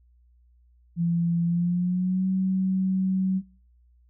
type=tone with pitch glide; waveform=sine; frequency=170 to 188.63 Hz; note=F3 to F#3; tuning=-46 to +34 cents; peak=-21 dBFS; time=0.96-3.42 s; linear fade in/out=50 ms; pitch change=+180 cents; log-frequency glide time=1.45-2.27 s; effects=noise-tail reverb RT60 0.5 s tail -25 dB re dry + added 60 Hz sine -56 dBFS peak until 4.09 s